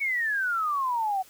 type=exponential sweep; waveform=sine; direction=down; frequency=2258 to 740 Hz; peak=-24 dBFS; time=0-1.23 s; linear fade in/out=20 ms; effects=white hiss -54 dBFS RMS until 1.29 s